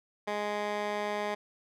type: tone with band-pass filter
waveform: 15% pulse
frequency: 207.7 Hz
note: G#3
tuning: in tune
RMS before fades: -33 dBFS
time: 0.27-1.35 s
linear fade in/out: 10 ms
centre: 1200 Hz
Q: 0.65
effects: none